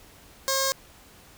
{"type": "tone with notch filter", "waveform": "5% pulse", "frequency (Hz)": 538, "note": "C5", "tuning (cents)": 48, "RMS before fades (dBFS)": -25, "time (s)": [0.48, 0.72], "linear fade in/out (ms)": 0, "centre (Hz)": 2600, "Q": 0.73, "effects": ["pink hiss -52 dBFS RMS until 1.37 s"]}